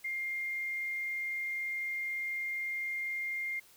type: tone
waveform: sine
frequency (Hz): 2114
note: C7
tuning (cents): +17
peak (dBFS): -33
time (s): 0.04-3.6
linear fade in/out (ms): 10
effects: white hiss -60 dBFS RMS until 3.76 s